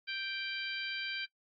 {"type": "harmonic tone", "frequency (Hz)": 784, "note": "G5", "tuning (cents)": 0, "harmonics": [2, 3, 4, 5, 6], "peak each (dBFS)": [-41, -41, -42, -46, -45], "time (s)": [0.07, 1.26], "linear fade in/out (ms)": 20, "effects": ["noise-tail reverb RT60 0.1 s tail -19 dB re dry", "AAC 32 kbps"]}